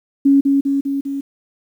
sine tone with echo, 277.2 Hz, C#4, in tune, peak -8 dBFS, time 0.25-0.41 s, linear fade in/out 10 ms, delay 200 ms, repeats 4, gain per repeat -3 dB, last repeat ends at 1.21 s, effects 8-bit

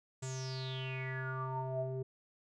square tone with low-pass filter sweep, 130.81 Hz, C3, in tune, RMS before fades -39 dBFS, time 0.22-2.03 s, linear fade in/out 10 ms, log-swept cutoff 7700 to 450 Hz, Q 10, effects none

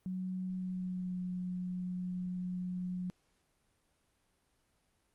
sine tone with pitch glide, 185 to 181.09 Hz, F#3 to F#3, 0 to -37 cents, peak -35 dBFS, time 0.06-3.1 s, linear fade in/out 0 ms, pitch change -37 cents, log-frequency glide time 0.5-1.24 s, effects pink hiss -75 dBFS RMS until 5.14 s + Opus 32 kbps

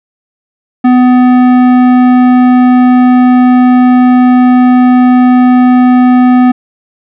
sine tone with tanh clipping, 250.3 Hz, B3, 23 cents sharp, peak -4 dBFS, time 0.84-6.52 s, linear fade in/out 10 ms, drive 14 dB, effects none

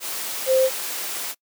sine tone in noise, 523.3 Hz, C5, in tune, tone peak -14 dBFS, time 0.46-0.7 s, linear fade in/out 50 ms, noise white, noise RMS -29 dBFS, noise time 0-1.35 s, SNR +12 dB, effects noise-tail reverb RT60 0.1 s tail -25 dB re dry + high-pass 300 Hz 12 dB/octave

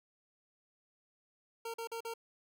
25% pulse tone bursts, 458.8 Hz, A#4, 28 cents flat, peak -35 dBFS, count 4, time 1.65-2.139 s, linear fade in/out 5 ms, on 90 ms, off 43 ms, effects none

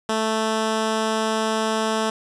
10% pulse tone, 220 Hz, A3, in tune, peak -12 dBFS, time 0.09-2.1 s, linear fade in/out 2 ms, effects resampled to 22050 Hz + 9-bit

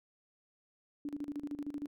sine tone with tremolo, 290 Hz, D4, 22 cents flat, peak -35 dBFS, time 1.05-1.87 s, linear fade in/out 2 ms, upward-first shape square, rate 13 Hz, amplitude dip 80%, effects none

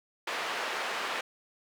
white band-pass noise, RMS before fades -34 dBFS, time 0.27-1.21 s, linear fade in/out 5 ms, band 470 to 2200 Hz, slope 12 dB/octave, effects none

